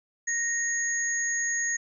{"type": "tone pair together", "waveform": "sine", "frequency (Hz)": [1864.7, 6645], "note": ["A#6", "G#8"], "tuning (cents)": [0, 0], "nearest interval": "octave + minor seventh", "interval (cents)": 2200, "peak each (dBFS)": -28, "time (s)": [0.27, 1.77], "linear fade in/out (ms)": 10, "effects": []}